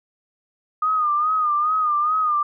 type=tone with vibrato; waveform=sine; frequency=1226 Hz; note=D#6; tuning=26 cents flat; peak=-17 dBFS; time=0.82-2.43 s; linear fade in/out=5 ms; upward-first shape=sine; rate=2.4 Hz; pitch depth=68 cents each way; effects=none